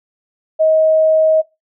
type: tone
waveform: sine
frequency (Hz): 632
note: D#5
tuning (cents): +27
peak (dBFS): -9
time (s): 0.59-1.42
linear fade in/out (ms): 20
effects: noise-tail reverb RT60 0.2 s tail -18 dB re dry